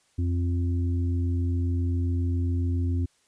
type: harmonic tone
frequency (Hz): 87.31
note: F2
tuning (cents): 0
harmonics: 1 / 3 / 4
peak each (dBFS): -23 / -32 / -41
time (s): 0.18-3.06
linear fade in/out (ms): 10
effects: white hiss -66 dBFS RMS until 3.27 s + resampled to 22050 Hz